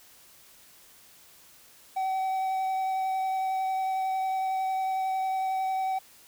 triangle tone with vibrato, 761 Hz, F#5, 48 cents sharp, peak -24 dBFS, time 1.96-5.99 s, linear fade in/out 10 ms, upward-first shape triangle, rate 11 Hz, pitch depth 13 cents each way, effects white hiss -55 dBFS RMS until 6.27 s

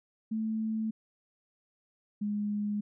sine tone pair in turn, 220 / 207.4 Hz, A3 / G#3, 0 / -2 cents, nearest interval minor second, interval 102 cents, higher first, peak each -29 / -29 dBFS, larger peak neither, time 0.31-0.91 / 2.21-2.81 s, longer neither, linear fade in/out 10 ms, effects none

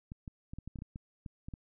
clicks, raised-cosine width 5 ms, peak -30 dBFS, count 12, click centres 0.119 / 0.278 / 0.535 / 0.586 / 0.676 / 0.758 / 0.788 / 0.821 / 0.959 / 1.262 / 1.485 / 1.538 s, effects none

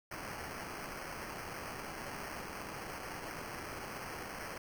blue noise with sample-and-hold, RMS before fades -44 dBFS, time 0.11-4.58 s, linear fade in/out 5 ms, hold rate 3675 Hz, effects none

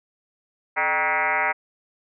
sine tone with frequency modulation, 1456 Hz, F#6, 28 cents flat, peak -19 dBFS, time 0.76-1.53 s, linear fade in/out 20 ms, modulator 170 Hz, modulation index 4.7, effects none

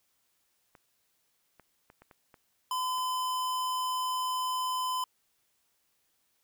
clicks, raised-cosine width 0.5 ms, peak -38 dBFS, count 7, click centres 0.752 / 1.597 / 1.901 / 2.02 / 2.112 / 2.342 / 2.983 s
square tone, 1017 Hz, C6, 50 cents flat, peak -30 dBFS, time 2.71-5.04 s, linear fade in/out 2 ms
effects white hiss -74 dBFS RMS until 6.43 s

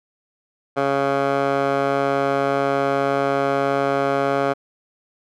15% pulse tone with band-pass filter, 138.59 Hz, C#3, in tune, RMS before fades -20 dBFS, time 0.76-4.54 s, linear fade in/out 20 ms, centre 840 Hz, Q 1.7, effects none

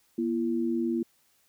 sine tone pair together, 238.7 / 337.6 Hz, A#3 / E4, +41 / +41 cents, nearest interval tritone, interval 600 cents, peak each -28 dBFS, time 0.18-1.03 s, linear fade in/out 5 ms, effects white hiss -67 dBFS RMS until 1.48 s

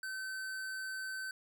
sine tone with hard clipping, 1534 Hz, G6, 38 cents flat, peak -40 dBFS, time 0.03-1.31 s, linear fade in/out 2 ms, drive 17 dB, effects none

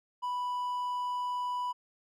triangle tone, 987.8 Hz, B5, in tune, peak -29 dBFS, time 0.22-1.73 s, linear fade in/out 20 ms, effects none

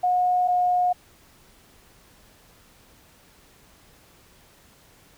sine tone pair in turn, 724 / 720 Hz, F#5 / F#5, -38 / -47 cents, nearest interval unison, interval 9 cents, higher first, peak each -18 dBFS, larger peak neither, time 0.03-0.48 / 0.48-0.93 s, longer neither, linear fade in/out 10 ms, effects pink hiss -55 dBFS RMS until 5.17 s

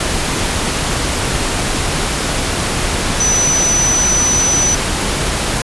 sine tone in noise, 5990 Hz, F#8, 20 cents sharp, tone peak -12 dBFS, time 3.2-4.75 s, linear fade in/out 5 ms, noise pink, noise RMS -17 dBFS, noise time 0-5.62 s, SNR +2 dB, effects resampled to 24000 Hz

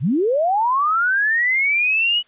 sine linear sweep, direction up, 101.7 to 2960 Hz, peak -15 dBFS, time 0-2.23 s, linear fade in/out 50 ms, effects white hiss -57 dBFS RMS until 2.27 s + resampled to 8000 Hz

